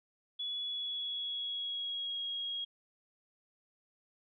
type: tone with pitch glide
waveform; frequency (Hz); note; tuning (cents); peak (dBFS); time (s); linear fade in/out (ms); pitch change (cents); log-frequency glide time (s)
sine; 3399 to 3287; G#7 to G#7; +39 to -19; -35; 0.39-2.65; 10; -58; 0.6-2.21
effects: none